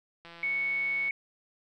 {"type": "click train", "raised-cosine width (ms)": 0.3, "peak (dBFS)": -32, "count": 142, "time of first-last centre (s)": [0.25, 1.084], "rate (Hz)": 169}
{"type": "tone", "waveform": "sine", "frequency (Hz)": 2217, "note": "C#7", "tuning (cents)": 0, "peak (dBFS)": -27, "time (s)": [0.43, 1.11], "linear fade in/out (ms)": 2}
{"effects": []}